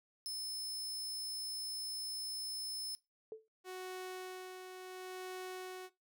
sawtooth tone, 5240 Hz, E8, 11 cents flat, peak -37 dBFS, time 0.26-2.95 s, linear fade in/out 0 ms
sine tone with exponential decay, 440 Hz, A4, in tune, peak -39 dBFS, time 3.32-3.48 s, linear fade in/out 1 ms, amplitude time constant 33 ms
sawtooth tone with tremolo, 370 Hz, F#4, in tune, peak -38 dBFS, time 3.64-5.9 s, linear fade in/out 50 ms, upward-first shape sine, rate 0.71 Hz, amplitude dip 45%
effects noise-tail reverb RT60 0.2 s tail -19 dB re dry

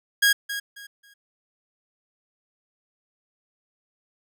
sawtooth tone with echo, 1640 Hz, G#6, 22 cents flat, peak -12 dBFS, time 0.22-0.33 s, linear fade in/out 10 ms, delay 270 ms, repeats 3, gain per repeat -12 dB, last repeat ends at 1.14 s, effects none

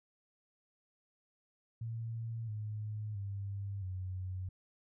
sine tone with pitch steps, 114.2 / 106.55 / 99.42 / 92.76 Hz, A#2 / G#2 / G2 / F#2, -35 / +45 / +25 / +5 cents, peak -37 dBFS, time 1.81-4.49 s, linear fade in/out 5 ms, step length 670 ms, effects none

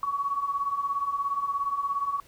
sine beating tone pair, 1111 / 1128 Hz, C#6 / C#6, +4 / +30 cents, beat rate 17 Hz, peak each -32 / -27 dBFS, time 0.03-2.2 s, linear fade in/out 2 ms, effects pink hiss -57 dBFS RMS until 2.27 s

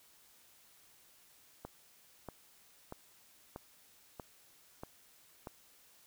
click train, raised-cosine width 1 ms, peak -29 dBFS, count 7, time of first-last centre 1.65-5.472 s, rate 1.57 Hz, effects white hiss -64 dBFS RMS until 6.06 s

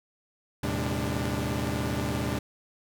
sawtooth tone cluster, 79.2 / 112.8 / 129.8 / 202.2 / 293.6 Hz, D#2 / A2 / C3 / G#3 / D4, +31 / +44 / -13 / -46 / 0 cents, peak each -30 dBFS, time 0.63-2.39 s, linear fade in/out 5 ms, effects none

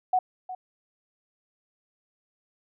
sine tone with echo, 740 Hz, F#5, in tune, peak -19 dBFS, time 0.13-0.19 s, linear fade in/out 5 ms, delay 360 ms, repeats 1, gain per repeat -14 dB, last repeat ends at 0.55 s, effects none

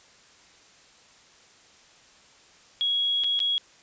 sine tone with dropouts, 3322 Hz, G#7, in tune, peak -22 dBFS, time 2.81-3.58 s, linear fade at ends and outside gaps 0 ms, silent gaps 3.237-3.243 / 3.392-3.402 s, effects white hiss -55 dBFS RMS until 3.82 s + resampled to 16000 Hz

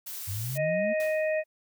blue noise, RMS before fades -38 dBFS, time 0.06-0.58 s, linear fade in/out 10 ms
sine exponential sweep, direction up, 92.5 to 231.9 Hz, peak -31 dBFS, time 0.27-0.94 s, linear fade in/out 20 ms
harmonic tone, 623 Hz, D#5, 2 cents sharp, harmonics 1 / 3 / 4, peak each -25 / -35 / -37 dBFS, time 0.55-1.44 s, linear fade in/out 50 ms
white noise with exponential decay, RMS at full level -42 dBFS, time 1-1.46 s, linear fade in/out 1 ms, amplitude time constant 99 ms
effects none

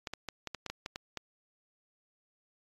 clicks, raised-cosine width 0.2 ms, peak -20 dBFS, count 10, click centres 0.072 / 0.136 / 0.287 / 0.473 / 0.547 / 0.663 / 0.7 / 0.861 / 0.959 / 1.173 s, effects AAC 32 kbps

